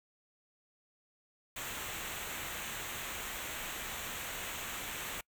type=noise with comb filter; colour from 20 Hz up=pink; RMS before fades=-41 dBFS; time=1.56-5.21 s; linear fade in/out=5 ms; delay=0.2 ms; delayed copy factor=-0.65; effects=noise-tail reverb RT60 0.1 s tail -26 dB re dry

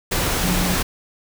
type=tone in noise; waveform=sine; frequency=180.5 Hz; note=F#3; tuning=43 cents flat; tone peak=-21 dBFS; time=0.43-0.75 s; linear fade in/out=10 ms; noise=pink; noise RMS=-21 dBFS; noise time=0.11-0.83 s; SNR=-3 dB; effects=none

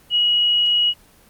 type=tone; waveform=sine; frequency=2906 Hz; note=F#7; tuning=32 cents flat; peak=-14 dBFS; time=0.1-0.94 s; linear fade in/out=50 ms; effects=pink hiss -51 dBFS RMS until 1.29 s + Opus 24 kbps

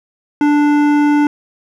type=tone with hard clipping; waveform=sine; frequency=293.7 Hz; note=D4; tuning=in tune; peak=-11 dBFS; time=0.41-1.27 s; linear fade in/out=2 ms; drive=13 dB; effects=none

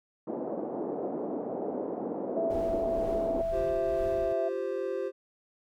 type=band-pass noise; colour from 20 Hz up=pink; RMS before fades=-34 dBFS; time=0.27-3.42 s; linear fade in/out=5 ms; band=250 to 660 Hz; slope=24 dB/octave
type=tone; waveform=sine; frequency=662 Hz; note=E5; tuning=7 cents sharp; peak=-28 dBFS; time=2.36-4.49 s; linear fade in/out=10 ms
type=noise with tremolo; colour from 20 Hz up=brown; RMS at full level=-39 dBFS; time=2.5-4.33 s; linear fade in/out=5 ms; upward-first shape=triangle; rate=2.1 Hz; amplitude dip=50%
type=chord; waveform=triangle; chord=F suspended second; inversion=none; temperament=equal; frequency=349.2 / 392 / 523.3 Hz; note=F4 / G4 / C5; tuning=0 / 0 / 0 cents; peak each=-35 / -31 / -32 dBFS; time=3.51-5.12 s; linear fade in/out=50 ms
effects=none

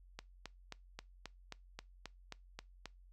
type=click train; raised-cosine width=0.2 ms; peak=-27 dBFS; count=11; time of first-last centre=0.19-2.857 s; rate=3.75 Hz; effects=noise-tail reverb RT60 0.2 s tail -22 dB re dry + added 45 Hz sine -58 dBFS peak until 3.12 s

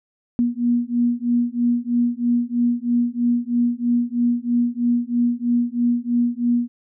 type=beating tone pair; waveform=sine; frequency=238.4 / 241.5 Hz; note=A#3 / B3; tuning=+39 / -39 cents; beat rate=3.1 Hz; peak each=-20 dBFS; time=0.39-6.68 s; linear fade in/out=0 ms; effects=none

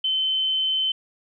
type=tone; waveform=sine; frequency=3069 Hz; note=G7; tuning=37 cents flat; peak=-20 dBFS; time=0.04-0.92 s; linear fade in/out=5 ms; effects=none

